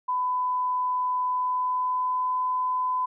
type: tone with pitch glide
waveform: sine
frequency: 1002 to 1009.6 Hz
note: B5 to B5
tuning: +25 to +38 cents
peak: -23 dBFS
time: 0.08-3.06 s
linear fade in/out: 10 ms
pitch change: +13 cents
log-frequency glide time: 1.25-2.37 s
effects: none

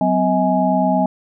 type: tone cluster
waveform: sine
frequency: 185.5 / 254.5 / 638 / 833 Hz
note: F#3 / C4 / D#5 / G#5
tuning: +5 / -48 / +43 / +5 cents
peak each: -19 dBFS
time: 0.01-1.06 s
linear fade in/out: 2 ms
effects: none

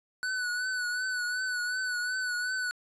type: tone with vibrato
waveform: square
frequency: 1488 Hz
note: F#6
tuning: 9 cents sharp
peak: -30 dBFS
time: 0.23-2.71 s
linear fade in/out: 0 ms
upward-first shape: triangle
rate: 2.7 Hz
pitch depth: 47 cents each way
effects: resampled to 22050 Hz + 12-bit

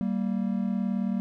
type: tone pair together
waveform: triangle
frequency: 194.27 / 232.9 Hz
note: G3 / A#3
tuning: -15 / -1 cents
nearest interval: minor third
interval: 314 cents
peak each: -25 / -27 dBFS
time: 0.01-1.2 s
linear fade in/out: 0 ms
effects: none

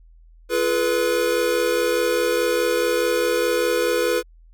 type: tone cluster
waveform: square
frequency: 344.7 / 426.6 / 491.4 Hz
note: F4 / G#4 / B4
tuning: -23 / +46 / -9 cents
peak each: -26 / -25 / -21 dBFS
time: 0.49-4.23 s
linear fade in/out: 50 ms
effects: added 41 Hz sine -46 dBFS peak until 4.53 s

